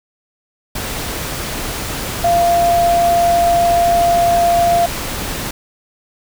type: tone in noise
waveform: sine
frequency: 690 Hz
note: F5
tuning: 21 cents flat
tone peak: -10 dBFS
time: 2.24-4.86 s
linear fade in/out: 5 ms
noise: pink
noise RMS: -23 dBFS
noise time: 0.75-5.51 s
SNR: +10 dB
effects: none